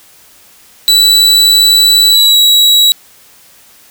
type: tone with pitch glide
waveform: 40% pulse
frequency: 3951 to 3885 Hz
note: B7 to B7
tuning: 0 to -29 cents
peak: -3 dBFS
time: 0.88-2.92 s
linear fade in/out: 0 ms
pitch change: -29 cents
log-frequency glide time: 2.08-2.37 s
effects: white hiss -42 dBFS RMS until 3.9 s